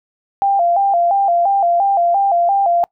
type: tone with vibrato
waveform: sine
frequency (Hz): 740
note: F#5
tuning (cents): 0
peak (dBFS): -11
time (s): 0.42-2.84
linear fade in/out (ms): 0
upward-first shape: square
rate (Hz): 2.9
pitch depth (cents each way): 120
effects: noise-tail reverb RT60 0.1 s tail -26 dB re dry